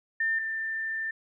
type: tone pair in turn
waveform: sine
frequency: 1800 / 1786.5 Hz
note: A6 / A6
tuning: +39 / +26 cents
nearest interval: unison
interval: 13 cents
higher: first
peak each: -24 / -29 dBFS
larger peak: first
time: 0.2-0.39 / 0.39-1.11 s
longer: second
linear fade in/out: 5 ms
effects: none